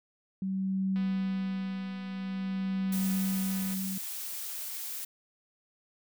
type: tone with tremolo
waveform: sine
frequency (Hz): 191.1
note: G3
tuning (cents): -44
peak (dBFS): -26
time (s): 0.42-3.98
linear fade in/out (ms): 2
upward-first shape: triangle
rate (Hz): 0.47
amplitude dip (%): 70
type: click train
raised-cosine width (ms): 0.3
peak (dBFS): -33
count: 693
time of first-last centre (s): 0.96-3.739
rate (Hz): 249
type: noise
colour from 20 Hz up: blue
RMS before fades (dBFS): -38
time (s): 2.92-5.05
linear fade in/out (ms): 5
effects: none